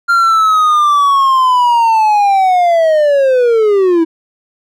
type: linear sweep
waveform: triangle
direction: down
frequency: 1396.9 to 320 Hz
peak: -5 dBFS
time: 0.08-4.05 s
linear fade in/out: 20 ms
effects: none